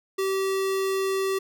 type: tone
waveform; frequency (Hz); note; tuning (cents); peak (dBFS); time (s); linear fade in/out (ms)
square; 385.6; G4; -28; -24; 0.18-1.39; 10
effects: none